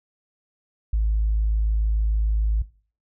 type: tone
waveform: sine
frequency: 53.5 Hz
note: A1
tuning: 48 cents flat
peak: -17 dBFS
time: 0.93-2.62 s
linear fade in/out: 5 ms
effects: noise-tail reverb RT60 0.4 s tail -19 dB re dry + tanh soft clip ceiling -14 dBFS